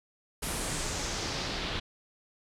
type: noise with low-pass filter sweep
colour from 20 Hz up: pink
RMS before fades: -34 dBFS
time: 0.42-1.8 s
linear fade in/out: 10 ms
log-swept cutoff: 11000 to 3500 Hz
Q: 2.2
effects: none